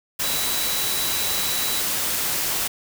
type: tone in noise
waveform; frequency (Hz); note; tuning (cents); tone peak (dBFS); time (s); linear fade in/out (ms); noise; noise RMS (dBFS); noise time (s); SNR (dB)
sine; 3933; B7; -8; -29; 0.23-1.81; 10; white; -24; 0.19-2.68; -8
effects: none